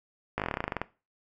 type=slowing click train; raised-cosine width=0.5 ms; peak=-14 dBFS; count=15; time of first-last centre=0.38-0.816 s; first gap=18 ms; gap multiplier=1.08; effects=noise-tail reverb RT60 0.3 s tail -18 dB re dry